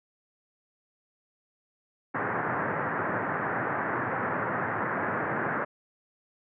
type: band-pass noise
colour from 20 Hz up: white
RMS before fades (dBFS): -30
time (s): 2.14-5.65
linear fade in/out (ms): 10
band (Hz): 100 to 1800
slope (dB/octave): 48
effects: none